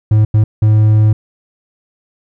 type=tone bursts at uneven times; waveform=triangle; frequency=107.6 Hz; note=A2; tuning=38 cents flat; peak=-4 dBFS; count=3; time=0.11-0.25 / 0.34-0.44 / 0.62-1.13 s; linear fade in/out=5 ms; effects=none